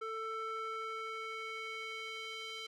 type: tone with band-pass filter sweep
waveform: square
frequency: 444 Hz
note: A4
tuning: 16 cents sharp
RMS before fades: -42 dBFS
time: 0.01-2.67 s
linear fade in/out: 10 ms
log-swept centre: 1100 to 3200 Hz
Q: 2
effects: none